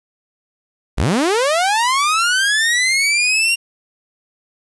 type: linear sweep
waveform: sawtooth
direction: up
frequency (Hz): 31.07 to 2794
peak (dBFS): -10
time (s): 0.97-3.56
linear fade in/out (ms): 20
effects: resampled to 24000 Hz + 7-bit